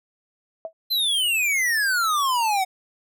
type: tone with exponential decay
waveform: sine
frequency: 650 Hz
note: E5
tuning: 24 cents flat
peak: -24 dBFS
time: 0.65-0.73 s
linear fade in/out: 1 ms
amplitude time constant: 16 ms
type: exponential sweep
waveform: square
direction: down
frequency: 4147 to 736 Hz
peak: -20 dBFS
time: 0.9-2.65 s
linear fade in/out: 20 ms
effects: none